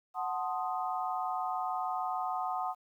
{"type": "chord", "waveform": "sine", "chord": "F# diminished seventh", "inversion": "none", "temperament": "equal", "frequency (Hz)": [740, 880, 1046.5, 1244.5], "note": ["F#5", "A5", "C6", "Eb6"], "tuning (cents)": [0, 0, 0, 0], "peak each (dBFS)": [-34, -39, -39, -38], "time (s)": [0.14, 2.75], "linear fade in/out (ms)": 50, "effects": ["11-bit"]}